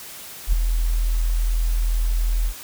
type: tone with ADSR envelope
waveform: sine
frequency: 41.2 Hz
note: E1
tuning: in tune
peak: -11 dBFS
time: 0.47-2.54 s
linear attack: 55 ms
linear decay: 6 ms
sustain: -6 dB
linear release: 78 ms
effects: white hiss -38 dBFS RMS until 2.63 s